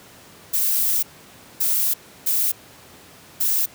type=noise bursts at uneven times; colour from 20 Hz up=violet; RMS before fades=-20 dBFS; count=4; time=0.53-1.03 / 1.6-1.94 / 2.26-2.52 / 3.4-3.66 s; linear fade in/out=10 ms; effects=pink hiss -46 dBFS RMS until 3.74 s + high-pass 100 Hz 12 dB/octave